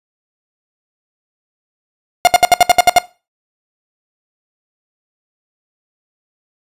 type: tone bursts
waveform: 45% pulse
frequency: 712 Hz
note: F5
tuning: 33 cents sharp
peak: -4 dBFS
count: 9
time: 2.25-2.984 s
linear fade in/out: 0 ms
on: 22 ms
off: 67 ms
effects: noise-tail reverb RT60 0.3 s tail -19 dB re dry + resampled to 32000 Hz